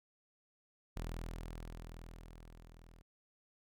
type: tone with level ramp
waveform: sawtooth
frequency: 41.2 Hz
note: E1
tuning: in tune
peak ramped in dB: -35 to -54 dBFS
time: 0.96-3.02 s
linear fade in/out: 10 ms
effects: none